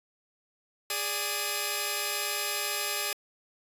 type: tone cluster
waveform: 5% pulse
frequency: 411.4 / 586 / 2529 Hz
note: G#4 / D5 / D#7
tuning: -16 / -4 / +28 cents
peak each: -23 dBFS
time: 0.9-3.13 s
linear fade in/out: 2 ms
effects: resampled to 32000 Hz